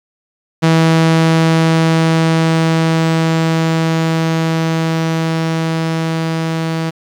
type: tone with level ramp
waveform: sawtooth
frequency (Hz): 162.5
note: E3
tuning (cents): -24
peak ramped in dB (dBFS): -4 to -12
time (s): 0.62-6.91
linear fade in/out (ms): 20
effects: low-pass 6000 Hz 12 dB/octave + 7-bit